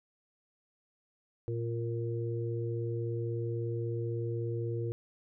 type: harmonic tone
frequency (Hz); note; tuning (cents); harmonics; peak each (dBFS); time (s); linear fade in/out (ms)
116.3; A#2; -4; 1 / 3 / 4; -33 / -38 / -39; 1.48-4.92; 0
effects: none